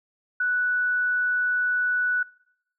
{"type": "tone", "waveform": "sine", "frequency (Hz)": 1480, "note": "F#6", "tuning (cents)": 0, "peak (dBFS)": -21, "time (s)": [0.4, 2.23], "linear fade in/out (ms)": 5, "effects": ["noise-tail reverb RT60 0.9 s tail -25 dB re dry"]}